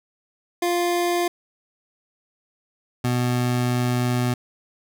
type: tone pair in turn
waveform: 25% pulse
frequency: 349.2 / 123.46 Hz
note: F4 / B2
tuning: 0 / 0 cents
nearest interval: octave + tritone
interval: 1800 cents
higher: first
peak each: -16 dBFS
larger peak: neither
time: 0.62-1.28 / 3.04-4.34 s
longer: second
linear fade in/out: 5 ms
effects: none